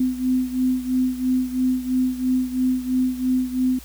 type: beating tone pair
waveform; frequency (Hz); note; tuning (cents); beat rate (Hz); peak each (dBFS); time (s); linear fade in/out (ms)
sine; 254.5 / 257.5; C4 / C4; -48 / -28; 3; -20 / -24; 0-3.79; 5
effects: added 60 Hz sine -42 dBFS peak until 3.84 s + white hiss -45 dBFS RMS until 3.84 s